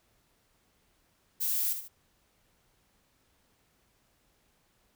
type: noise with echo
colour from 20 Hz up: violet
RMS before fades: -30 dBFS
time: 1.4-1.74 s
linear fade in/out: 20 ms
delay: 73 ms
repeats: 2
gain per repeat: -8 dB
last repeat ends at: 1.886 s
effects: pink hiss -70 dBFS RMS until 4.95 s